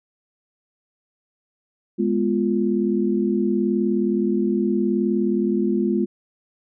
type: chord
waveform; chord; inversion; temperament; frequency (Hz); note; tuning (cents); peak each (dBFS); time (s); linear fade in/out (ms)
sine; F diminished; first; equal; 207.7 / 246.9 / 349.2; Ab3 / Cb4 / F4; 0 / 0 / 0; -21 / -24 / -22; 1.98-6.06; 20
effects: none